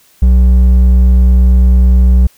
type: tone with hard clipping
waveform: sine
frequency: 62.2 Hz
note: B1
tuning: 13 cents sharp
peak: -5 dBFS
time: 0.22-2.27 s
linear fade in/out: 5 ms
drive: 5 dB
effects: white hiss -48 dBFS RMS until 2.37 s